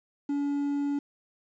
triangle tone with quantisation, 285.1 Hz, C#4, 49 cents sharp, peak -24 dBFS, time 0.29-0.99 s, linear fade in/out 5 ms, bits 9, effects resampled to 16000 Hz

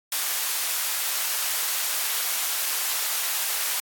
white high-pass noise, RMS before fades -26 dBFS, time 0.12-3.8 s, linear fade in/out 2 ms, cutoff 790 Hz, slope 12 dB/octave, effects AAC 64 kbps

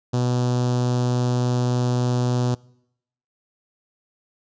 sawtooth tone with notch filter, 123.47 Hz, B2, in tune, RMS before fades -21 dBFS, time 0.13-2.55 s, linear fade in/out 10 ms, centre 2100 Hz, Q 0.62, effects noise-tail reverb RT60 0.8 s tail -25 dB re dry + resampled to 16000 Hz

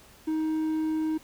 triangle tone, 314.2 Hz, D#4, 17 cents sharp, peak -23 dBFS, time 0.27-1.18 s, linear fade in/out 10 ms, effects pink hiss -54 dBFS RMS until 1.23 s

